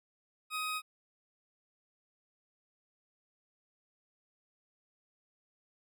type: tone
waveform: 20% pulse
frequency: 1257 Hz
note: D#6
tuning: 17 cents sharp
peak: -29 dBFS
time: 0.5-0.82 s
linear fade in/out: 50 ms
effects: none